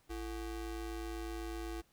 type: ring-modulated tone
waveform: square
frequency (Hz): 196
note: G3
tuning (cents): 0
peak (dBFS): -37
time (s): 0.09-1.82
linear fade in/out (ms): 20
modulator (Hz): 142
effects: pink hiss -71 dBFS RMS until 1.92 s